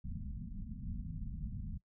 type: low-pass noise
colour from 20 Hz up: pink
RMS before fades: -42 dBFS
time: 0.04-1.78 s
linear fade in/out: 5 ms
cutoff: 240 Hz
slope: 96 dB/octave
effects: noise-tail reverb RT60 0.1 s tail -22 dB re dry